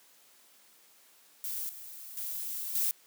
violet noise with level steps, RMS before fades -36 / -46 / -37 / -29 dBFS, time 1.44-2.91 s, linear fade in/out 0 ms, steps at 1.69 / 2.17 / 2.75 s, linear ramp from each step 2 ms, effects white hiss -61 dBFS RMS until 3.06 s + high-pass 200 Hz 12 dB/octave

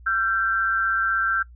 sine tone pair together, 1358 / 1565.3 Hz, F6 / G6, -49 / -3 cents, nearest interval major second, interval 246 cents, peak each -22 dBFS, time 0.06-1.43 s, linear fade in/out 10 ms, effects noise-tail reverb RT60 0.1 s tail -20 dB re dry + added 60 Hz sine -43 dBFS peak until 1.55 s

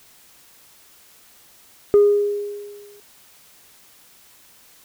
sine tone with exponential decay, 410 Hz, G#4, 22 cents flat, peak -6 dBFS, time 1.94-3 s, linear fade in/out 0 ms, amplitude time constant 230 ms, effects tanh soft clip ceiling -7 dBFS + white hiss -51 dBFS RMS until 4.84 s

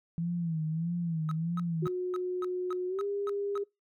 sine tone with vibrato, 164.81 Hz, E3, in tune, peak -29 dBFS, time 0.18-1.87 s, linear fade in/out 0 ms, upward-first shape sine, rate 1.6 Hz, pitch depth 94 cents each way
triangle tone bursts, 1274 Hz, D#6, 41 cents sharp, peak -34 dBFS, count 9, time 1.29-3.577 s, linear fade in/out 0 ms, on 23 ms, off 260 ms
sine tone with pitch glide, 363.4 to 403.2 Hz, F#4 to G4, -31 to +49 cents, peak -30 dBFS, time 1.82-3.64 s, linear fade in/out 10 ms, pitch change +180 cents, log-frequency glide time 2.88-3.03 s
effects noise-tail reverb RT60 0.2 s tail -24 dB re dry

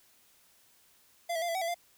square tone with pitch steps, 686 / 653 / 694 / 669 / 756 / 670 / 695 Hz, F5 / E5 / F5 / E5 / F#5 / E5 / F5, -31 / -17 / -11 / +25 / +37 / +28 / -9 cents, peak -31 dBFS, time 1.29-1.745 s, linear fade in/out 10 ms, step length 65 ms, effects white hiss -64 dBFS RMS until 1.97 s

